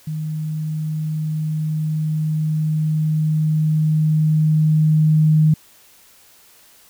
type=tone with level ramp; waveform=sine; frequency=155.2 Hz; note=D#3; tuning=4 cents flat; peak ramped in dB=-22 to -10 dBFS; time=0.07-5.54 s; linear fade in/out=5 ms; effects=white hiss -50 dBFS RMS until 6.89 s